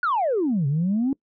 sine exponential two-way sweep, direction down then up, 1497 to 134.6 to 283.4 Hz, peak -18 dBFS, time 0.03-1.13 s, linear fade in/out 2 ms, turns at 0.67 s, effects noise-tail reverb RT60 0.1 s tail -24 dB re dry + tanh soft clip ceiling -16 dBFS

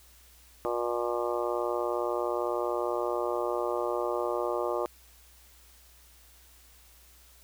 harmonic tone, 119.7 Hz, A#2, 46 cents sharp, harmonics 3 / 4 / 5 / 6 / 7 / 8 / 9 / 10, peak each -33 / -33 / -33 / -41 / -38 / -43 / -38 / -39 dBFS, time 0.65-4.86 s, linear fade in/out 0 ms, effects added 60 Hz sine -58 dBFS peak until 7.43 s + white hiss -58 dBFS RMS until 7.43 s

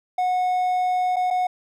triangle tone with dropouts, 731 Hz, F#5, 21 cents flat, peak -17 dBFS, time 0.18-1.47 s, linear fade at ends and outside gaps 5 ms, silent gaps 1.16-1.165 / 1.304-1.308 s, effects none

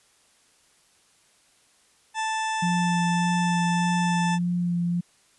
harmonic tone, 880 Hz, A5, in tune, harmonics 1 / 2 / 3 / 4 / 6 / 7 / 8 / 9 / 10, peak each -26 / -32 / -36 / -38 / -42 / -43 / -44 / -45 / -46 dBFS, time 2.14-4.39 s, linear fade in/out 50 ms
sine tone with vibrato, 174.61 Hz, F3, in tune, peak -22 dBFS, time 2.62-5.01 s, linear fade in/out 10 ms, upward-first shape sine, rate 1.7 Hz, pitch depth 16 cents each way
effects white hiss -61 dBFS RMS until 5.38 s + resampled to 24000 Hz

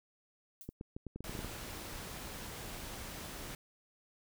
violet noise with exponential decay, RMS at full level -47 dBFS, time 0.61-0.73 s, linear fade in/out 1 ms, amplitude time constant 26 ms
clicks, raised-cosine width 3 ms, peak -29 dBFS, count 10, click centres 0.69 / 0.811 / 0.965 / 1.067 / 1.16 / 1.206 / 1.295 / 1.352 / 1.391 / 1.446 s
pink noise, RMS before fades -45 dBFS, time 1.24-3.55 s, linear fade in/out 2 ms
effects none

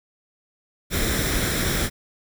pink noise with comb filter, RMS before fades -23 dBFS, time 0.9-1.9 s, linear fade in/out 50 ms, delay 0.54 ms, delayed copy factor +0.55, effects none

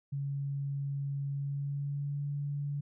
sine tone with pitch glide, 140 to 143.36 Hz, C#3 to D3, +18 to -41 cents, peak -32 dBFS, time 0.12-2.81 s, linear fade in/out 10 ms, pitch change +41 cents, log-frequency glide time 1.31-2.24 s, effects none

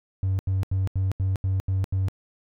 triangle tone bursts, 95.4 Hz, G2, 47 cents flat, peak -18 dBFS, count 8, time 0.23-2.084 s, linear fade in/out 0 ms, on 160 ms, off 82 ms, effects tanh soft clip ceiling -16 dBFS

